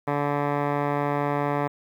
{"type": "tone with low-pass filter", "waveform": "10% pulse", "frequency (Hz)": 144.5, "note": "D3", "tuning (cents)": -28, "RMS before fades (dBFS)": -25, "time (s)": [0.07, 1.68], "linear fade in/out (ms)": 10, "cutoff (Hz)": 1400, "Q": 2.8, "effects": ["9-bit"]}